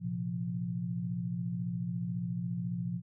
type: chord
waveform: sine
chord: Bb suspended second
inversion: none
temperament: equal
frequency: 116.54 / 130.81 / 174.61 Hz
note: Bb2 / C3 / F3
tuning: 0 / 0 / 0 cents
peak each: -38 / -40 / -34 dBFS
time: 0-3.02 s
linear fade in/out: 50 ms
effects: none